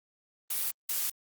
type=noise bursts at uneven times; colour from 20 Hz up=blue; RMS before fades=-31 dBFS; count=2; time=0.5-0.71 / 0.89-1.1 s; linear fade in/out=5 ms; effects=Opus 32 kbps